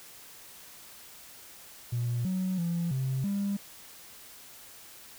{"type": "tone with pitch steps", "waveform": "triangle", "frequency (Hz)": [119.7, 186.1, 170.4, 132.2, 200.2], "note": ["A#2", "F#3", "F3", "C3", "G3"], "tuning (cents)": [46, 10, -42, 18, 37], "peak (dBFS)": -24, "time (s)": [1.92, 3.57], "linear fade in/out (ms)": 10, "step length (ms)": 330, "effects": ["tanh soft clip ceiling -24 dBFS", "white hiss -50 dBFS RMS until 5.18 s"]}